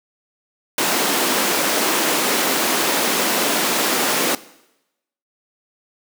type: high-pass noise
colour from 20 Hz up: pink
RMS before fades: -19 dBFS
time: 0.78-4.35 s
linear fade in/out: 2 ms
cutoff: 240 Hz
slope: 24 dB/octave
effects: noise-tail reverb RT60 0.9 s tail -19 dB re dry